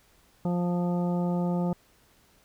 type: harmonic tone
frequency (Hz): 175.9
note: F3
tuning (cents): +13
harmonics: 1 / 2 / 3 / 4 / 5 / 7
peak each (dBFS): -25 / -35 / -35 / -39 / -39 / -47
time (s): 0.45-1.73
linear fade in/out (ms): 2
effects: pink hiss -62 dBFS RMS until 2.44 s